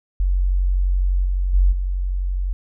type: tone with level steps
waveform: sine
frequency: 45.92 Hz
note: F#1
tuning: 12 cents flat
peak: -15 / -17 / -11 / -19 dBFS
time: 0.2-2.53 s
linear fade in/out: 0 ms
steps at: 1.24 / 1.53 / 1.71 s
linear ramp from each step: 20 ms
effects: none